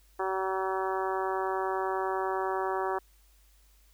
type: harmonic tone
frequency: 190 Hz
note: F#3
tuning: 46 cents sharp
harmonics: 2 / 3 / 4 / 5 / 6 / 7 / 8 / 9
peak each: -32 / -39 / -34 / -35 / -37 / -41 / -44 / -43 dBFS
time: 0.19-2.99 s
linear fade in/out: 10 ms
effects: added 50 Hz sine -59 dBFS peak until 3.93 s + white hiss -66 dBFS RMS until 3.93 s